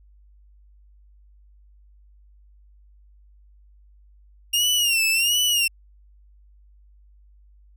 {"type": "tone with vibrato", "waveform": "sawtooth", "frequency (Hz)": 2794, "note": "F7", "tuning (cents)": 0, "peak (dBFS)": -15, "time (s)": [4.53, 5.68], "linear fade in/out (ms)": 10, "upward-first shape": "sine", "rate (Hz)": 1.4, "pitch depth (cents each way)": 110, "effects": ["added 50 Hz sine -50 dBFS peak until 7.76 s"]}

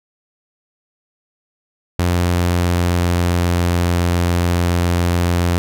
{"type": "tone with pitch glide", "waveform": "sawtooth", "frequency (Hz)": [87.9, 87.14], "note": ["F2", "F2"], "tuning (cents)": [12, -3], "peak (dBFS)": -10, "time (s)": [1.99, 5.58], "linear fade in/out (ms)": 0, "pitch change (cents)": -15, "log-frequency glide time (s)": [2.27, 3.77], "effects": []}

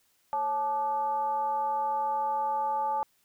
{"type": "tone with frequency modulation", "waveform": "sine", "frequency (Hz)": 867, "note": "A5", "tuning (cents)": -26, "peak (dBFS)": -26, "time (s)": [0.33, 3.03], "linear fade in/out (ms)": 0, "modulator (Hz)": 319, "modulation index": 0.52, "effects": ["white hiss -69 dBFS RMS until 3.24 s"]}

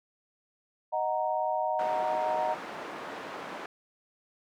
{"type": "chord", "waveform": "sine", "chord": "D# minor", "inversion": "none", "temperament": "equal", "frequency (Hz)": [622.3, 740, 932.3], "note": ["D#5", "F#5", "A#5"], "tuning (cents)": [0, 0, 0], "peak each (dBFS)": -31, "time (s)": [0.92, 2.55], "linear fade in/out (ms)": 20}
{"type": "band-pass noise", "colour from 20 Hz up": "white", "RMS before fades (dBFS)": -40, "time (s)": [1.79, 3.66], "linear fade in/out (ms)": 2, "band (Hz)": [260, 1200], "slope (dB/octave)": 12}
{"effects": []}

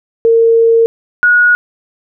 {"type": "tone pair in turn", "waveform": "sine", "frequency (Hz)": [457.6, 1452.8], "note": ["A#4", "F#6"], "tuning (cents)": [-32, -32], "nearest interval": "octave + minor sixth", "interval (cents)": 2000, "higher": "second", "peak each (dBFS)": -5, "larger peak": "neither", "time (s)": [[0.25, 0.86], [1.23, 1.55]], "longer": "first", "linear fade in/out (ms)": 0, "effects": []}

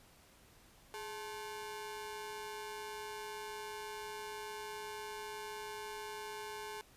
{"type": "ring-modulated tone", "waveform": "sawtooth", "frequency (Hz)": 648, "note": "E5", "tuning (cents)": -30, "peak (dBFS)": -36, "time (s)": [0.94, 6.81], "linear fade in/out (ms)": 0, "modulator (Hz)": 229, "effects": ["pink hiss -63 dBFS RMS until 6.96 s", "resampled to 32000 Hz"]}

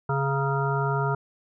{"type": "harmonic tone with a mistuned harmonic", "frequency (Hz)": 138.4, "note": "C#3", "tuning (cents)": -2, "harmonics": [1, 3, 5, 7, 9, 10], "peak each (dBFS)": [-25, -30, -33, -30, -34, -32], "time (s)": [0.09, 1.15], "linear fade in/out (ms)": 5, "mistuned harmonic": 7, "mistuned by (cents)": -42, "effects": []}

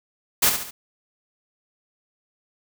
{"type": "noise with echo", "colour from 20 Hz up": "white", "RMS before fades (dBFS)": -17, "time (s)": [0.42, 0.5], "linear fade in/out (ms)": 10, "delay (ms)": 70, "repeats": 3, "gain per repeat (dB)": -7, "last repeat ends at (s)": 0.71, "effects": []}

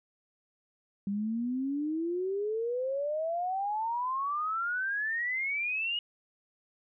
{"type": "exponential sweep", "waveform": "sine", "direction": "up", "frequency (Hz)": [196.2, 2906], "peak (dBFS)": -29, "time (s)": [1.07, 5.99], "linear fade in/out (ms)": 2, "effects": []}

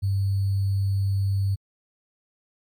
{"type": "tone with sample-and-hold", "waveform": "sine", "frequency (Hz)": 98, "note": "G2", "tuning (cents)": 0, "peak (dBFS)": -20, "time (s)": [0.02, 1.56], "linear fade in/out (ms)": 20, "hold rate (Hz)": 4410, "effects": ["MP3 96 kbps"]}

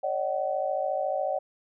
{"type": "tone cluster", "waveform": "sine", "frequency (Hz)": [557, 611, 755], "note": ["C#5", "D#5", "F#5"], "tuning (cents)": [8, -32, 35], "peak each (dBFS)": -30, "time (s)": [0.03, 1.39], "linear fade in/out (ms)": 10, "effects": []}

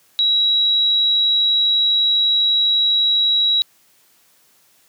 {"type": "tone", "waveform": "sine", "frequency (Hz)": 3876, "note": "B7", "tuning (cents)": -33, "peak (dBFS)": -13, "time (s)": [0.19, 3.62], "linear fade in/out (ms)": 0, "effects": ["white hiss -56 dBFS RMS until 4.88 s", "high-pass 100 Hz 12 dB/octave"]}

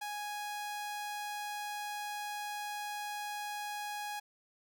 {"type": "tone", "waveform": "sawtooth", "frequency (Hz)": 830, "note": "G#5", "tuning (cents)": -1, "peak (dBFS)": -34, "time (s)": [0.01, 4.2], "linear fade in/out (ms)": 10, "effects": []}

